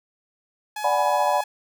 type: tone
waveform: sawtooth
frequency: 845 Hz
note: G#5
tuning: 30 cents sharp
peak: -25 dBFS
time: 0.76-1.44 s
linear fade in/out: 5 ms
type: chord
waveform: sine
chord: G# half-diminished seventh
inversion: second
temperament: equal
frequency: 587.3 / 740 / 830.6 / 987.8 Hz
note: D5 / F#5 / G#5 / B5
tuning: 0 / 0 / 0 / 0 cents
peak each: -24 dBFS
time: 0.84-1.41 s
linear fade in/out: 5 ms
effects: none